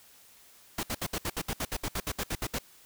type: noise bursts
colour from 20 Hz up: pink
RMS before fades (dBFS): -32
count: 16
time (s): 0.78-2.587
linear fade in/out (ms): 5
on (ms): 52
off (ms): 65
effects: white hiss -57 dBFS RMS until 2.85 s